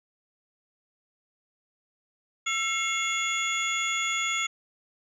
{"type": "tone cluster", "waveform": "sine", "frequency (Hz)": [1338, 2158, 2772, 3398, 6800], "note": ["E6", "C#7", "F7", "G#7", "G#8"], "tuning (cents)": [25, -47, -14, 39, 40], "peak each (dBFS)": [-32, -28, -34, -32, -33], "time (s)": [2.46, 4.47], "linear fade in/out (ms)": 10, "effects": ["tanh soft clip ceiling -17 dBFS"]}